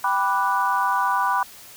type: chord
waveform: sine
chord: G major seventh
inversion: none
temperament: equal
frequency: 784 / 987.8 / 1174.7 / 1480 Hz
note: G5 / B5 / D6 / F#6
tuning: 0 / 0 / 0 / 0 cents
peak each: -26 / -21 / -25 / -27 dBFS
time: 0.04-1.43 s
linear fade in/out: 2 ms
effects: white hiss -44 dBFS RMS until 1.76 s